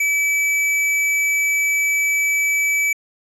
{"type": "tone with hard clipping", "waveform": "sine", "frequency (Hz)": 2300, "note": "D7", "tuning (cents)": -37, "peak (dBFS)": -17, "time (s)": [0, 2.93], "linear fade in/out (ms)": 5, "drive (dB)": 17, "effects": ["low-pass 12000 Hz 12 dB/octave"]}